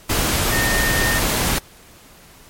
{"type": "tone in noise", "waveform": "sine", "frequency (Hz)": 1830, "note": "A#6", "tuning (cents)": -32, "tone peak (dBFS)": -20, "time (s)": [0.52, 1.19], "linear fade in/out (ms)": 10, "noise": "pink", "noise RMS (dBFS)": -19, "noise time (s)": [0.09, 1.59], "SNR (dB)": -4, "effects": ["pink hiss -46 dBFS RMS until 2.49 s", "MP3 64 kbps"]}